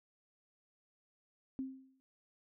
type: tone with exponential decay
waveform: sine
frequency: 264.2 Hz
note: C4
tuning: 17 cents sharp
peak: -34 dBFS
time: 1.59-2 s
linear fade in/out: 0 ms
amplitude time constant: 88 ms
effects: none